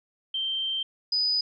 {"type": "tone pair in turn", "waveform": "sine", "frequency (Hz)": [3136, 4978], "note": ["G7", "D#8"], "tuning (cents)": [0, 0], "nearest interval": "minor sixth", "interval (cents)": 800, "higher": "second", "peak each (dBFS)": [-26, -22], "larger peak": "second", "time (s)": [[0.34, 0.83], [1.12, 1.41]], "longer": "first", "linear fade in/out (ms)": 5, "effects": []}